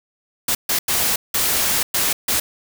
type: noise bursts at uneven times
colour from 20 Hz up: white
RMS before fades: -19 dBFS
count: 6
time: 0.48-0.55 / 0.69-0.79 / 0.88-1.16 / 1.34-1.83 / 1.94-2.13 / 2.28-2.4 s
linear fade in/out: 5 ms
effects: none